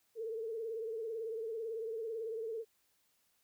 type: tone with vibrato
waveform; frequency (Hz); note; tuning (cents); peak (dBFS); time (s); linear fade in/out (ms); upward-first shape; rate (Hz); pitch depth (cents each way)
sine; 449.4; A4; +37; -37; 0.15-2.65; 50; triangle; 18; 82
effects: white hiss -75 dBFS RMS until 3.43 s